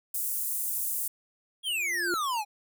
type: high-pass noise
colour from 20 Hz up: pink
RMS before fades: -31 dBFS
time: 0.14-1.08 s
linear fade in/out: 5 ms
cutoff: 9300 Hz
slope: 24 dB/octave
type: exponential sweep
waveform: square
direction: down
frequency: 3343 to 803 Hz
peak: -28 dBFS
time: 1.63-2.45 s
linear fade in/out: 50 ms
type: tone with exponential growth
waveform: sine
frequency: 349.2 Hz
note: F4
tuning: in tune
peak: -27 dBFS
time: 1.68-2.14 s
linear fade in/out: 0 ms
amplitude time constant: 100 ms
effects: none